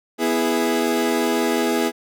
30% pulse chord, E major, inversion second, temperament equal, 246.9 / 329.6 / 415.3 Hz, B3 / E4 / G#4, 0 / 0 / 0 cents, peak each -20 dBFS, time 0.18-1.92 s, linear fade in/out 50 ms, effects none

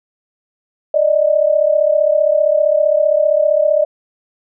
sine tone pair together, 587 / 622.3 Hz, D5 / D#5, -1 / 0 cents, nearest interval minor second, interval 101 cents, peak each -13 dBFS, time 0.94-3.85 s, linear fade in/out 5 ms, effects none

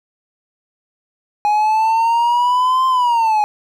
triangle exponential two-way sweep, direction up then down, 830.6 to 1046.5 to 830.6 Hz, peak -10 dBFS, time 1.45-3.44 s, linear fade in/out 0 ms, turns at 2.87 s, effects none

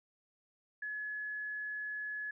sine tone, 1700 Hz, G#6, 40 cents sharp, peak -37 dBFS, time 0.82-2.31 s, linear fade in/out 5 ms, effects none

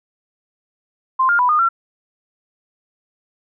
sine tone with pitch steps, 1045 / 1406 / 990 / 1224 / 1358 Hz, C6 / F6 / B5 / D#6 / F6, -2 / +11 / +4 / -29 / -49 cents, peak -12 dBFS, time 1.19-1.69 s, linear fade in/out 10 ms, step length 100 ms, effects none

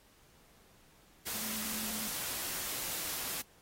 sine tone in noise, 218.1 Hz, A3, 15 cents flat, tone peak -45 dBFS, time 1.34-2.08 s, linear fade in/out 10 ms, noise white, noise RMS -38 dBFS, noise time 1.26-3.42 s, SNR -10 dB, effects pink hiss -64 dBFS RMS until 3.61 s + AAC 48 kbps

